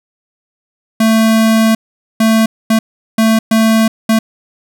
square tone bursts at uneven times, 222.4 Hz, A3, 19 cents sharp, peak -8 dBFS, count 6, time 1-1.75 / 2.2-2.46 / 2.7-2.79 / 3.18-3.39 / 3.51-3.88 / 4.09-4.19 s, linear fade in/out 5 ms, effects none

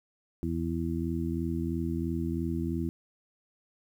harmonic tone, 83 Hz, E2, 12 cents sharp, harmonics 1 / 2 / 3 / 4, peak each -34 / -34 / -34 / -34 dBFS, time 0.43-2.89 s, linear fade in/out 0 ms, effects 10-bit

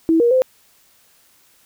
sine tone with pitch steps, 325.9 / 473.8 / 516 Hz, E4 / A#4 / C5, -20 / +28 / -24 cents, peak -11 dBFS, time 0.09-0.42 s, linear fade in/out 0 ms, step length 110 ms, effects white hiss -55 dBFS RMS until 1.65 s

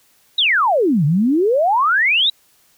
sine exponential two-way sweep, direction down then up, 3951 to 138.59 to 3951 Hz, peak -12 dBFS, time 0.38-2.3 s, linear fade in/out 5 ms, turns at 1.05 s, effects white hiss -56 dBFS RMS until 2.77 s

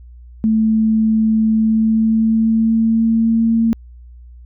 sine tone with pitch glide, 220 to 227.4 Hz, A3 to A#3, 0 to -43 cents, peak -11 dBFS, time 0.44-3.73 s, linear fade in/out 0 ms, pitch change +57 cents, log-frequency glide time 1.54-3.52 s, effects added 60 Hz sine -36 dBFS peak until 4.45 s

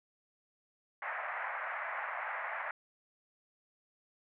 white band-pass noise, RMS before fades -39 dBFS, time 1.02-2.71 s, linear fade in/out 2 ms, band 610 to 2100 Hz, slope 48 dB/octave, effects none

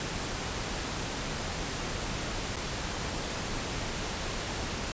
pink noise with dropouts, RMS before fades -34 dBFS, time 0-4.92 s, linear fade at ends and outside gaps 2 ms, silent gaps 2.56-2.565 s, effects resampled to 16000 Hz

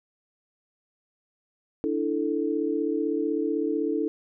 sine chord, D suspended second, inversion none, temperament equal, 293.7 / 329.6 / 440 Hz, D4 / E4 / A4, 0 / 0 / 0 cents, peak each -28 dBFS, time 1.84-4.08 s, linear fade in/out 0 ms, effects none

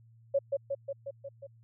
sine tone with echo, 554.4 Hz, C#5, in tune, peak -23 dBFS, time 0.34-0.39 s, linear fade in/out 10 ms, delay 180 ms, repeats 6, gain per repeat -3 dB, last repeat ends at 1.47 s, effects added 114 Hz sine -56 dBFS peak until 1.63 s

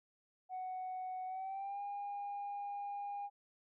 sine tone with pitch glide, 743 to 810.2 Hz, F#5 to G#5, +7 to -43 cents, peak -38 dBFS, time 0.49-3.3 s, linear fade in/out 50 ms, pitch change +150 cents, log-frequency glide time 1.26-1.81 s, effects tanh soft clip ceiling -37 dBFS

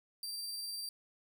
sawtooth tone with tremolo, 4699 Hz, D8, in tune, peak -35 dBFS, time 0.23-0.89 s, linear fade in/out 2 ms, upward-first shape triangle, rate 20 Hz, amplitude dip 30%, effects none

